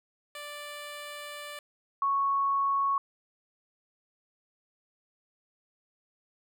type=tone pair in turn; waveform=10% pulse / sine; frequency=587.3 / 1106.6 Hz; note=D5 / C#6; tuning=0 / -3 cents; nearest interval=major seventh; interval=1097 cents; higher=second; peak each=-31 / -24 dBFS; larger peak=second; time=0.35-1.59 / 2.02-2.98 s; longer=first; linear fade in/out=2 ms; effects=none